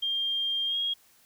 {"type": "tone with pitch glide", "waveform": "sine", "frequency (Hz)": [3200, 3273], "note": ["G7", "G#7"], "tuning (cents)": [35, -26], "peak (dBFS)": -26, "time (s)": [0.02, 0.94], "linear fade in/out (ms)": 10, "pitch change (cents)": 39, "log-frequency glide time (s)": [0.66, 0.77], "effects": ["white hiss -61 dBFS RMS until 1.25 s"]}